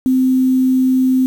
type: tone with quantisation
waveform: sine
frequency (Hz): 258.9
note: C4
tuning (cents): -18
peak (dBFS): -10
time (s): 0.06-1.26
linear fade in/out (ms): 0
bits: 6
effects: none